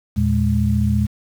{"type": "tone cluster", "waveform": "sine", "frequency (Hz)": [80.8, 115.6, 207.5], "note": ["E2", "A#2", "G#3"], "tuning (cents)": [-34, -14, -1], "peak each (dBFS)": -19, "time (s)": [0.16, 1.07], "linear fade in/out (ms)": 20, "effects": ["7-bit"]}